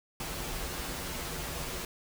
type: noise with comb filter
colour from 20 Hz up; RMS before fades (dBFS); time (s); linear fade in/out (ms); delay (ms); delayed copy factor
pink; -37; 0.2-1.85; 2; 9.6; -0.9
effects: none